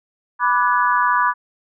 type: chord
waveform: sine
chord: G# half-diminished seventh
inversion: first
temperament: equal with one note detuned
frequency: 987.8 / 1174.7 / 1480 / 1695.1 Hz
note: B5 / D6 / F#6 / G#6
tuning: 0 / 0 / 0 / +35 cents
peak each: -17 / -19 / -22 / -23 dBFS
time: 0.39-1.34 s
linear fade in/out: 50 ms
effects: none